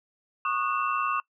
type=tone cluster; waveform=sine; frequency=1104 / 1224 / 1465 / 2678 Hz; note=C#6 / D#6 / F#6 / E7; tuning=-7 / -29 / -18 / +27 cents; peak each=-28 / -29 / -36 / -34 dBFS; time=0.45-1.2 s; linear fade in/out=2 ms; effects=noise-tail reverb RT60 0.1 s tail -22 dB re dry